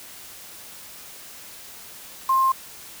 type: tone with quantisation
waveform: sine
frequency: 1058 Hz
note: C6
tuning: 19 cents sharp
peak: -16 dBFS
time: 2.29-2.52 s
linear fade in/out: 5 ms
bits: 6
effects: white hiss -42 dBFS RMS until 3 s